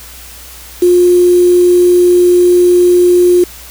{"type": "tone with quantisation", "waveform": "sine", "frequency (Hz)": 355.3, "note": "F4", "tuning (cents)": 30, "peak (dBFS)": -4, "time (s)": [0.82, 3.44], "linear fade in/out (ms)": 5, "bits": 4, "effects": ["added 60 Hz sine -36 dBFS peak until 3.7 s", "white hiss -33 dBFS RMS until 3.7 s"]}